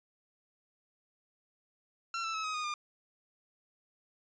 sawtooth tone with pitch steps, 1357 / 1325.2 / 1294.2 / 1263.9 / 1234.4 / 1205.5 Hz, E6 / E6 / E6 / D#6 / D#6 / D6, +50 / +9 / -32 / +27 / -14 / +45 cents, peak -30 dBFS, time 2.14-2.74 s, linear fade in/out 2 ms, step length 100 ms, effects resampled to 16000 Hz

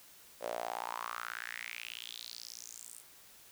sawtooth tone with high-pass filter sweep, 58.27 Hz, A#1, in tune, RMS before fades -43 dBFS, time 0.4-3.03 s, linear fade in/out 50 ms, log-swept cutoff 540 to 9400 Hz, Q 5.1, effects white hiss -58 dBFS RMS until 3.51 s

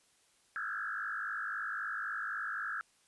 sine tone with frequency modulation, 1501 Hz, F#6, 24 cents sharp, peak -35 dBFS, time 0.56-2.81 s, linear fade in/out 0 ms, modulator 51.9 Hz, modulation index 3.9, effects white hiss -69 dBFS RMS until 3.07 s + resampled to 24000 Hz

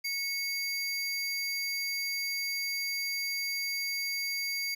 square tone pair together, 2200 / 4728 Hz, C#7 / D8, -14 / +11 cents, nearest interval octave + minor second, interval 1325 cents, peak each -34 / -35 dBFS, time 0.04-4.75 s, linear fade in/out 10 ms, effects none

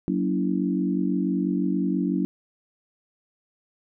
sine chord, F# dominant seventh, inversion none, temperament equal with one note detuned, 185 / 233.1 / 283.5 / 329.6 Hz, F#3 / A#3 / C#4 / E4, 0 / 0 / +39 / 0 cents, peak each -25 / -30 / -26 / -29 dBFS, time 0.08-2.25 s, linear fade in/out 0 ms, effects none

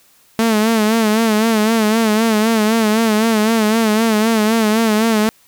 sawtooth tone with vibrato, 220 Hz, A3, in tune, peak -8 dBFS, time 0.39-5.29 s, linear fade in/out 0 ms, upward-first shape sine, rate 3.9 Hz, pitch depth 74 cents each way, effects white hiss -52 dBFS RMS until 5.47 s

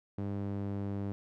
sawtooth tone with band-pass filter, 99.9 Hz, G2, 33 cents sharp, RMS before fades -36 dBFS, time 0.18-1.12 s, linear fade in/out 0 ms, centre 230 Hz, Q 0.75, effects none

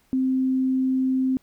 sine tone, 260.9 Hz, C4, 5 cents flat, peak -19 dBFS, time 0.13-1.37 s, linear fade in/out 0 ms, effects pink hiss -63 dBFS RMS until 1.42 s

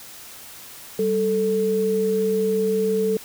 sine tone pair together, 194.25 / 440 Hz, G3 / A4, -16 / 0 cents, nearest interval octave + major second, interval 1416 cents, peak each -25 / -19 dBFS, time 0.99-3.17 s, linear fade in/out 2 ms, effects white hiss -41 dBFS RMS until 3.24 s

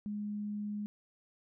sine tone, 207.8 Hz, G#3, 1 cent sharp, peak -35 dBFS, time 0.06-0.86 s, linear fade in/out 0 ms, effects none

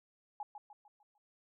sine tone with echo, 834 Hz, G#5, 7 cents sharp, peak -38 dBFS, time 0.4-0.43 s, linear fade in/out 2 ms, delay 150 ms, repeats 5, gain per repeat -7 dB, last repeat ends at 1.18 s, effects none

